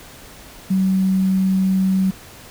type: tone with quantisation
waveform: sine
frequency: 189.6 Hz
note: F#3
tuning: 43 cents sharp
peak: -14 dBFS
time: 0.7-2.11 s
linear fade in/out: 10 ms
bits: 7
effects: pink hiss -41 dBFS RMS until 2.5 s